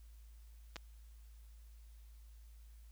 clicks, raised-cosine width 0.2 ms, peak -27 dBFS, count 2, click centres 0.759 / 0.765 s, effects added 55 Hz sine -54 dBFS peak until 2.91 s + white hiss -72 dBFS RMS until 2.91 s

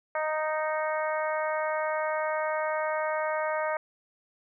harmonic tone with a mistuned harmonic, 310 Hz, D#4, 6 cents flat, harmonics 2 / 3 / 4 / 5 / 6 / 7, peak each -29 / -33 / -35 / -37 / -39 / -40 dBFS, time 0.15-3.77 s, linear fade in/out 2 ms, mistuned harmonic 7, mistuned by +19 cents, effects none

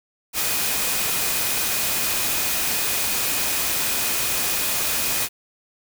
sine tone in noise, 2489 Hz, D#7, in tune, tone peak -34 dBFS, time 0.33-5.29 s, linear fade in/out 50 ms, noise white, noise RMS -23 dBFS, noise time 0.33-5.29 s, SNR -14 dB, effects none

